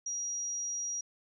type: tone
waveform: sine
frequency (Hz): 5740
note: F8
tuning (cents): +47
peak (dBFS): -33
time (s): 0.06-1.01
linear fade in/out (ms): 5
effects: none